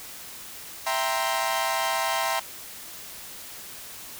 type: chord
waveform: sawtooth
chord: C dominant seventh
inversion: first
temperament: equal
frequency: 659.3 / 784 / 932.3 / 1046.5 Hz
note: E5 / G5 / Bb5 / C6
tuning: 0 / 0 / 0 / 0 cents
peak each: -26 dBFS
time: 0.86-2.4 s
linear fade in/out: 10 ms
effects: white hiss -41 dBFS RMS until 4.19 s